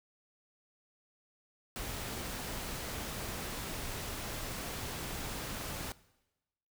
pink noise, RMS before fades -40 dBFS, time 1.76-5.92 s, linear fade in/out 0 ms, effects noise-tail reverb RT60 1.0 s tail -20 dB re dry

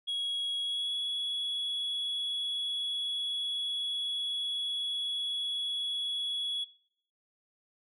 sine tone with pitch glide, 3322 to 3368 Hz, G#7 to G#7, 0 to +24 cents, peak -28 dBFS, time 0.07-6.65 s, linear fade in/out 20 ms, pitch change +24 cents, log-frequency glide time 0.61-0.93 s, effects noise-tail reverb RT60 0.8 s tail -25 dB re dry + tanh soft clip ceiling -29 dBFS

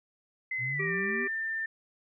sine tone with pitch glide, 2046 to 1791.5 Hz, C7 to A6, -39 to +31 cents, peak -30 dBFS, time 0.51-1.66 s, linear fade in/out 5 ms, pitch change -230 cents, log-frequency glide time 0.71-0.94 s
sine exponential sweep, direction up, 117.8 to 257.5 Hz, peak -35 dBFS, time 0.58-1.28 s, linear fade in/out 50 ms
harmonic tone, 392 Hz, G4, in tune, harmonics 1 / 3 / 5 / 6, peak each -34 / -43 / -39 / -38 dBFS, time 0.79-1.28 s, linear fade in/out 10 ms
effects none

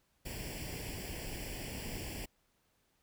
pink noise with comb filter, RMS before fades -42 dBFS, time 0.25-2.26 s, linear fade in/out 10 ms, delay 0.39 ms, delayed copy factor +0.8, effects pink hiss -75 dBFS RMS until 3.02 s

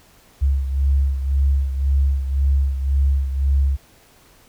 sine beating tone pair, 68.3 / 70.2 Hz, C#2 / C#2, -25 / +22 cents, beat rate 1.9 Hz, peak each -16 / -23 dBFS, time 0.41-3.77 s, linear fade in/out 20 ms, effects pink hiss -52 dBFS RMS until 4.48 s

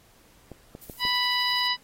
clicks, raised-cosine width 2 ms, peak -26 dBFS, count 4, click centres 0.517 / 0.751 / 0.898 / 1.052 s
violet noise with tremolo, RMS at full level -43 dBFS, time 0.81-1.68 s, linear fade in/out 10 ms, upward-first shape sine, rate 12 Hz, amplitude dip 50%
harmonic tone, 987.8 Hz, B5, in tune, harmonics 1 / 2 / 3 / 4 / 5, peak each -29 / -29 / -29 / -29 / -29 dBFS, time 0.99-1.77 s, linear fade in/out 50 ms
effects pink hiss -58 dBFS RMS until 1.83 s + AAC 48 kbps

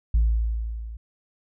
sine tone with level ramp, 55.9 Hz, A1, 28 cents sharp, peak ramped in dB -13 to -34 dBFS, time 0.14-0.97 s, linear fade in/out 5 ms, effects tanh soft clip ceiling -14 dBFS

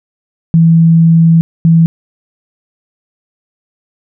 sine tone pair in turn, 164.81 / 164.81 Hz, E3 / E3, 0 / 0 cents, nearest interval unison, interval 0 cents, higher neither, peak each -3 dBFS, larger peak neither, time 0.54-1.41 / 1.65-1.86 s, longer first, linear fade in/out 0 ms, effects none

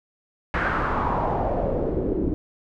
pink noise with low-pass filter sweep, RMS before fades -24 dBFS, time 0.54-2.34 s, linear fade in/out 0 ms, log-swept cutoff 1700 to 310 Hz, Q 3.5, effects none

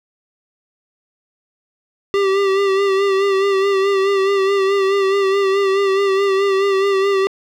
square tone with vibrato, 392 Hz, G4, in tune, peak -14 dBFS, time 2.14-7.27 s, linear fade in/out 0 ms, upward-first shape sine, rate 4.7 Hz, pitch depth 39 cents each way, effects low-pass 4000 Hz 12 dB/octave + 7-bit

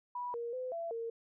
sine tone with pitch steps, 979 / 470.4 / 509 / 672 / 459.5 Hz, B5 / A#4 / C5 / E5 / A#4, -15 / +16 / -48 / +33 / -25 cents, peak -36 dBFS, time 0.15-1.1 s, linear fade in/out 5 ms, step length 190 ms, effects none

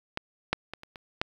clicks, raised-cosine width 0.3 ms, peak -14 / -8 / -20 / -28 / -26 / -10 dBFS, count 6, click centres 0.174 / 0.53 / 0.736 / 0.834 / 0.958 / 1.215 s, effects 8-bit

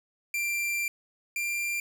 45% pulse tone pair in turn, 2365 / 2378 Hz, D7 / D7, +12 / +21 cents, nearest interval unison, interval 9 cents, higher second, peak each -27 / -28 dBFS, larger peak first, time 0.34-0.88 / 1.36-1.8 s, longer first, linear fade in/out 2 ms, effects none

